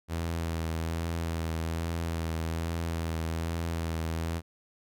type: tone with vibrato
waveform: sawtooth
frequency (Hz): 82.41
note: E2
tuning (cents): 0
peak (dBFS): -26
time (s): 0.08-4.42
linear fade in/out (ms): 50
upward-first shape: sine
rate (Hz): 1.2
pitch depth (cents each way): 23
effects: none